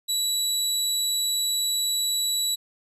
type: tone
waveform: 25% pulse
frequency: 3924 Hz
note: B7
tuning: 12 cents flat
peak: -19 dBFS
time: 0.08-2.56 s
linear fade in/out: 20 ms
effects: resampled to 32000 Hz